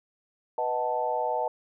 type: chord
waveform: sine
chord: B dominant seventh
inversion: none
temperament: equal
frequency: 493.9 / 622.3 / 740 / 880 Hz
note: B4 / D#5 / F#5 / A5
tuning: 0 / 0 / 0 / 0 cents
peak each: -32 / -31 / -32 / -29 dBFS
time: 0.58-1.48 s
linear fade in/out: 2 ms
effects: none